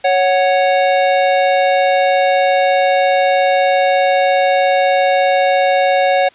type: tone pair together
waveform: square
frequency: 554.4 / 740 Hz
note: C#5 / F#5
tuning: 0 / 0 cents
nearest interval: perfect fourth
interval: 500 cents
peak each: -14 dBFS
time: 0.04-6.29 s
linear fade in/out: 10 ms
effects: white hiss -47 dBFS RMS until 6.34 s + resampled to 8000 Hz